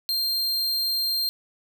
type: tone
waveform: 45% pulse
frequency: 4186 Hz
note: C8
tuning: in tune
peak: -22 dBFS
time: 0.09-1.29 s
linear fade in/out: 0 ms
effects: none